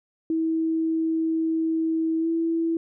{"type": "tone with pitch glide", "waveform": "sine", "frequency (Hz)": [323.3, 329.9], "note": ["E4", "E4"], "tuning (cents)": [-34, 1], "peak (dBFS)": -21, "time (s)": [0.3, 2.77], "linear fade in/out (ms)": 2, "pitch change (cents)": 35, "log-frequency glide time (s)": [2.19, 2.28], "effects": []}